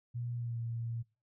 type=tone with pitch glide; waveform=sine; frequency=120.1 to 116.21 Hz; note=B2 to A#2; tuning=-48 to -5 cents; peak=-35 dBFS; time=0.14-1.03 s; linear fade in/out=20 ms; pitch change=-57 cents; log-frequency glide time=0.35-0.59 s; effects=noise-tail reverb RT60 0.3 s tail -22 dB re dry